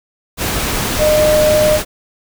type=tone in noise; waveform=sine; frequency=610 Hz; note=D#5; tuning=34 cents flat; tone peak=-9 dBFS; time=0.98-1.8 s; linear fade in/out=50 ms; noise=pink; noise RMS=-18 dBFS; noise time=0.37-1.85 s; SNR=+6 dB; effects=none